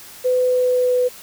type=tone with pitch glide; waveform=sine; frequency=504 to 498.2 Hz; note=B4 to B4; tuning=+35 to +15 cents; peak=-14 dBFS; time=0.24-1.09 s; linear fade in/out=20 ms; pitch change=-20 cents; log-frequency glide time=0.35-0.94 s; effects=white hiss -40 dBFS RMS until 1.22 s